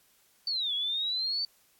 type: exponential two-way sweep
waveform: sine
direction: down then up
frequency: 4590 to 3322 to 4590 Hz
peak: -28 dBFS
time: 0.47-1.45 s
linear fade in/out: 2 ms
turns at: 0.74 s
effects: white hiss -65 dBFS RMS until 1.79 s + AAC 64 kbps